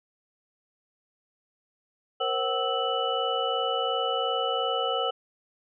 sine tone cluster, 471.2 / 534 / 754 / 1310 / 2965 Hz, A#4 / C5 / F#5 / E6 / F#7, +19 / +35 / +32 / -11 / +3 cents, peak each -31 dBFS, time 2.2-5.11 s, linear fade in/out 10 ms, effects none

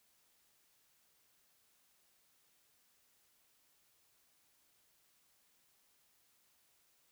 silence, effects white hiss -73 dBFS RMS until 7.11 s

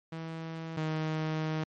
sawtooth tone pair in turn, 162.6 / 156.88 Hz, E3 / D#3, -23 / +15 cents, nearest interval minor second, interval 62 cents, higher first, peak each -33 / -26 dBFS, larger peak second, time 0.12-0.77 / 0.77-1.64 s, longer second, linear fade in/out 5 ms, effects low-pass 4000 Hz 12 dB/octave + MP3 48 kbps

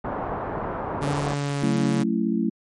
white low-pass noise, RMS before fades -29 dBFS, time 0.04-1.34 s, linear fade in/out 5 ms, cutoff 1100 Hz, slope 24 dB/octave
sawtooth tone with pitch glide, 143.4 to 141.26 Hz, D3 to C#3, -41 to +33 cents, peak -20 dBFS, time 1.01-2.04 s, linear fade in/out 20 ms, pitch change -26 cents, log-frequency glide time 1.32-1.62 s
sine chord, F# minor seventh, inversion none, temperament just, 185 / 222 / 277.5 / 333 Hz, F#3 / A3 / C#4 / E4, 0 / +16 / +2 / +18 cents, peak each -27 / -23 / -29 / -27 dBFS, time 1.62-2.5 s, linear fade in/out 10 ms
effects MP3 48 kbps

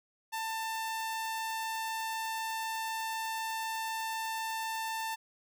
sawtooth tone, 892 Hz, A5, 23 cents sharp, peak -30 dBFS, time 0.32-5.16 s, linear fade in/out 20 ms, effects none

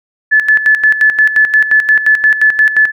sine tone with tremolo, 1731 Hz, A6, 29 cents flat, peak -4 dBFS, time 0.31-2.92 s, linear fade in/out 20 ms, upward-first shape square, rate 5.7 Hz, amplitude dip 70%, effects none

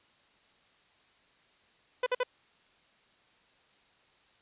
sawtooth tone bursts, 500 Hz, B4, 21 cents sharp, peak -22 dBFS, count 3, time 2.03-2.234 s, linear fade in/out 5 ms, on 34 ms, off 51 ms, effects white hiss -65 dBFS RMS until 4.41 s + resampled to 8000 Hz

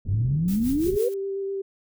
pink low-pass noise, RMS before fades -34 dBFS, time 0.05-0.97 s, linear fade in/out 5 ms, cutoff 260 Hz, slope 24 dB/octave
sine exponential sweep, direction up, 93.5 to 507 Hz, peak -20 dBFS, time 0.08-1.09 s, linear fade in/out 10 ms
blue noise with tremolo, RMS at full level -38 dBFS, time 0.48-1.14 s, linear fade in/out 2 ms, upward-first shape sine, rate 6 Hz, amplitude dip 75%
sine tone with vibrato, 392 Hz, G4, in tune, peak -26 dBFS, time 0.86-1.62 s, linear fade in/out 10 ms, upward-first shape square, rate 8 Hz, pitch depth 9 cents each way
effects none

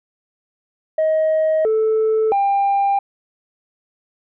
sine tone with pitch steps, 630 / 438.6 / 796 Hz, D#5 / A4 / G5, +21 / -6 / +26 cents, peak -12 dBFS, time 0.98-2.99 s, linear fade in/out 5 ms, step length 670 ms, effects tanh soft clip ceiling -12 dBFS

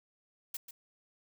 blue noise with echo, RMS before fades -38 dBFS, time 0.54-0.57 s, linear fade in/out 5 ms, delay 140 ms, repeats 1, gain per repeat -10 dB, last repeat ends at 0.71 s, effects none

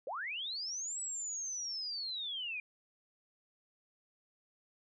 sine linear two-way sweep, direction up then down, 458.8 to 7902 to 2369 Hz, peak -37 dBFS, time 0.07-2.6 s, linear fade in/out 2 ms, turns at 1 s, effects none

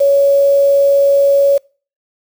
sine tone with quantisation, 559 Hz, C#5, 14 cents sharp, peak -7 dBFS, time 0-1.58 s, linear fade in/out 10 ms, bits 5, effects noise-tail reverb RT60 0.4 s tail -26 dB re dry

